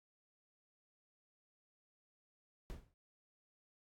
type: noise with exponential decay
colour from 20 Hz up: brown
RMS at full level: -42 dBFS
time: 2.7-2.94 s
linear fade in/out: 0 ms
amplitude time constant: 52 ms
effects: AAC 64 kbps